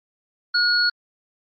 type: tone pair together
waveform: sine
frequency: 1442 / 4361 Hz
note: F#6 / C#8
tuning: -45 / -29 cents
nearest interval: octave + perfect fifth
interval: 1916 cents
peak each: -19 dBFS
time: 0.54-0.9 s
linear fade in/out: 10 ms
effects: Opus 48 kbps